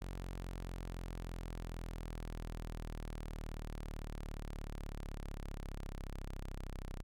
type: exponential sweep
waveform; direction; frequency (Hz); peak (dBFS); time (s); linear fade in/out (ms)
sawtooth; down; 45.43 to 32.34; -38; 0.01-7.03; 10
effects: none